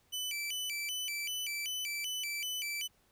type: tone with vibrato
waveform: sawtooth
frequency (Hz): 2642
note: E7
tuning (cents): +3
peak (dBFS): -32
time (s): 0.12-2.88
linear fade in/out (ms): 20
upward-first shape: square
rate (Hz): 2.6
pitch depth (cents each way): 220
effects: pink hiss -70 dBFS RMS until 3.11 s